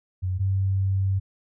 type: tone pair in turn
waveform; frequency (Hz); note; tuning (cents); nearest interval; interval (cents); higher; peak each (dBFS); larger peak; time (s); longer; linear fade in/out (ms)
sine; 92.5 / 96.44; F#2 / G2; 0 / -28; minor second; 72; second; -23 / -20; second; 0.22-0.39 / 0.39-1.2; second; 20
effects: none